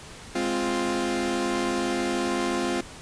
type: chord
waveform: sawtooth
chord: F minor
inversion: first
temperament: equal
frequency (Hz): 207.7 / 261.6 / 349.2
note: Ab3 / C4 / F4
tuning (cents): 0 / 0 / 0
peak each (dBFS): -28 / -25 / -23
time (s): 0.35-2.81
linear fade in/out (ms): 5
effects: pink hiss -43 dBFS RMS until 3.01 s + resampled to 22050 Hz